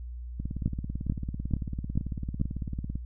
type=two click trains; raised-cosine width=5 ms; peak=-13 / -21 dBFS; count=5 / 47; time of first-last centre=0.66-2.414 / 0.4-2.956 s; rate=2.28 / 18 Hz; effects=noise-tail reverb RT60 0.1 s tail -26 dB re dry + added 60 Hz sine -36 dBFS peak until 3.05 s